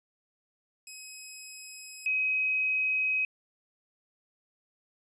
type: tone pair in turn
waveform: 5% pulse / sine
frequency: 2543 / 2533 Hz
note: D#7 / D#7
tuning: +37 / +30 cents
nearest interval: unison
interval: 7 cents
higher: first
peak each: -32 / -25 dBFS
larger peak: second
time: 0.87-2.06 / 2.06-3.25 s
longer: neither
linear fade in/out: 2 ms
effects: resampled to 22050 Hz